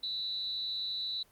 sine tone with amplitude modulation, 3951 Hz, B7, in tune, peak -30 dBFS, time 0.03-1.23 s, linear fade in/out 5 ms, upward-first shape sine, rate 268 Hz, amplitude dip 65%, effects pink hiss -64 dBFS RMS until 1.31 s + Opus 32 kbps

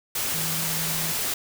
sine tone in noise, 161 Hz, E3, 41 cents flat, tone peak -33 dBFS, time 0.34-1.12 s, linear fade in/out 5 ms, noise white, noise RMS -27 dBFS, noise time 0.15-1.34 s, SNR -9 dB, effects none

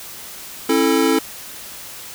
square chord, A major, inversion first, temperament equal with one note detuned, 270.4 / 329.6 / 440 Hz, C#4 / E4 / A4, -43 / 0 / 0 cents, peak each -19 dBFS, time 0.69-1.19 s, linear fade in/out 5 ms, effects white hiss -35 dBFS RMS until 2.14 s

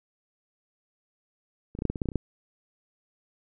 clicks, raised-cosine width 3 ms, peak -26 / -21 / -17 / -10 / -16 / -20 / -14 / -20 / -14 / -29 / -12 dBFS, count 11, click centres 1.751 / 1.789 / 1.821 / 1.853 / 1.9 / 1.958 / 2.018 / 2.057 / 2.088 / 2.118 / 2.157 s, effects none

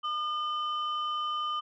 sine tone pair together, 1211 / 3042 Hz, D#6 / F#7, -47 / +47 cents, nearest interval octave + major third, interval 1594 cents, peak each -29 / -36 dBFS, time 0.03-1.61 s, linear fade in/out 20 ms, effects tanh soft clip ceiling -23 dBFS

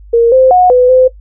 sine tone with pitch steps, 465.9 / 520 / 728 / 499.4 / 513 Hz, A#4 / C5 / F#5 / B4 / C5, -1 / -11 / -28 / +19 / -34 cents, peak -3 dBFS, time 0.13-1.08 s, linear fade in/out 10 ms, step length 190 ms, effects noise-tail reverb RT60 0.1 s tail -17 dB re dry + added 50 Hz sine -32 dBFS peak until 1.2 s

